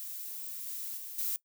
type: noise with level steps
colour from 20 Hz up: violet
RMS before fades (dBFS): -41 / -39 / -43 / -33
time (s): 0-1.36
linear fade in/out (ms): 0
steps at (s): 0.66 / 0.97 / 1.18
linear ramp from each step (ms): 5
effects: noise-tail reverb RT60 0.1 s tail -20 dB re dry